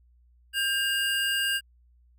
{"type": "tone pair together", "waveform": "square", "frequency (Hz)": [1599.1, 2832], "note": ["G6", "F7"], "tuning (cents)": [34, 23], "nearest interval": "minor seventh", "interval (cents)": 989, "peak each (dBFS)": -28, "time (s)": [0.53, 1.61], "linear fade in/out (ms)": 50, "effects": ["added 60 Hz sine -57 dBFS peak until 2.18 s"]}